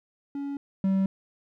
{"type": "tone pair in turn", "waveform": "triangle", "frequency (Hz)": [281.3, 192.6], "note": ["C#4", "G3"], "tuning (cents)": [26, -30], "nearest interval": "perfect fifth", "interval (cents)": 656, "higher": "first", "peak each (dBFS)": [-28, -19], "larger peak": "second", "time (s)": [[0.35, 0.57], [0.84, 1.06]], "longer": "neither", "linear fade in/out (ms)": 2, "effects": []}